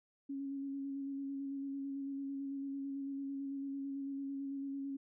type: tone with vibrato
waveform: sine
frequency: 275.7 Hz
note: C#4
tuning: 9 cents flat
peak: -38 dBFS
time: 0.29-4.97 s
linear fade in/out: 10 ms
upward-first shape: square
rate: 9 Hz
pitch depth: 15 cents each way
effects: none